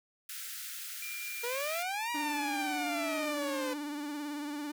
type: high-pass noise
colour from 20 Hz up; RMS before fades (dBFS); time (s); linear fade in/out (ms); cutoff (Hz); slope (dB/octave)
white; -42; 0.29-1.83; 5; 1300; 96
type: tone with pitch glide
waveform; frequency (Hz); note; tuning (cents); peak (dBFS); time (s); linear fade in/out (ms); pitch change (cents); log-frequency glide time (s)
sine; 2383 to 2368; D7 to D7; +25 to +14; -40; 1.02-3.33; 5; -11; 1.43-3.02
type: exponential two-way sweep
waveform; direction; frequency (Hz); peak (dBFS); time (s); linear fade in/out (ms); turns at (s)
sawtooth; up then down; 466.2 to 963 to 502; -30; 1.43-3.74; 10; 2.11
type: tone with vibrato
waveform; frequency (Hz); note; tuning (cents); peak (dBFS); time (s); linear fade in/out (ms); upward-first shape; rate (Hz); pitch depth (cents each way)
45% pulse; 293.7; D4; 0; -36; 2.14-4.72; 10; triangle; 18; 54
effects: none